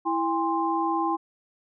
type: tone cluster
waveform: sine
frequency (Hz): 330.3 / 809 / 1047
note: E4 / G#5 / C6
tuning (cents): +4 / -46 / +1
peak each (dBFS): -27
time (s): 0.05-1.17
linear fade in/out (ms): 20
effects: none